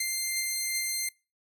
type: beating tone pair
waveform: 10% pulse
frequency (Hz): 2093 / 2095.6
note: C7 / C7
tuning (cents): 0 / +2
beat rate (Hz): 2.6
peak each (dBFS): -20 / -29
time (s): 0-1.09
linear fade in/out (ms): 5
effects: noise-tail reverb RT60 0.3 s tail -24 dB re dry